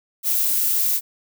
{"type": "noise", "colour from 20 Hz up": "violet", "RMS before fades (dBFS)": -20, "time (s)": [0.23, 1.01], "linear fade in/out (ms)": 50, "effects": []}